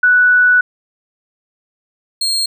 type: tone pair in turn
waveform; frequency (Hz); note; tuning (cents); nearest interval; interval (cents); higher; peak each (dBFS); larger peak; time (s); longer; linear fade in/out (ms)
sine / 35% pulse; 1480 / 4235; F#6 / C8; 0 / +20; octave + tritone; 1820; second; -7 / -13; first; 0.03-0.61 / 2.21-2.46; first; 5
effects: none